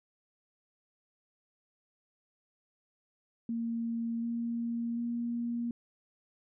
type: tone with pitch steps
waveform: sine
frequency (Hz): 231 / 233.7 / 236.4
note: A#3 / A#3 / A#3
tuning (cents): -16 / +5 / +24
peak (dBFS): -31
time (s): 3.49-5.71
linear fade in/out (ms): 2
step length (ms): 740
effects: none